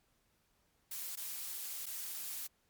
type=noise with dropouts; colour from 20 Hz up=blue; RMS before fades=-42 dBFS; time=0.91-2.47 s; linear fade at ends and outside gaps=5 ms; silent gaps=1.156-1.171 / 1.858-1.864 s; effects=pink hiss -75 dBFS RMS until 2.69 s + MP3 96 kbps